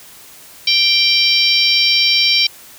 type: harmonic tone with a mistuned harmonic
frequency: 784 Hz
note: G5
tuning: in tune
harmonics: 3 / 4 / 5 / 6 / 7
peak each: -17 / -17 / -17 / -17 / -17 dBFS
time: 0.67-2.47 s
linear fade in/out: 5 ms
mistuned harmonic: 6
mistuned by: -16 cents
effects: white hiss -40 dBFS RMS until 2.78 s